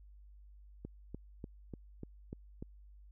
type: click train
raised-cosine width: 3 ms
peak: -30 dBFS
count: 7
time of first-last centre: 0.85-2.625 s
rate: 3.38 Hz
effects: added 50 Hz sine -54 dBFS peak until 3.11 s